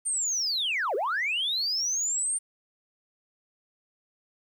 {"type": "linear two-way sweep", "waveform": "sine", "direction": "down then up", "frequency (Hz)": [8980, 365.4, 8980], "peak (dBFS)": -24, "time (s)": [0.05, 2.39], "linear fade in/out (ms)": 20, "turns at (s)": 0.95, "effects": ["tanh soft clip ceiling -22 dBFS", "10-bit"]}